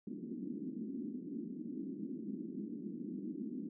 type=band-pass noise; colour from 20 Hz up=white; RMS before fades=-43 dBFS; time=0.07-3.69 s; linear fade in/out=5 ms; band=190 to 320 Hz; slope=48 dB/octave; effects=none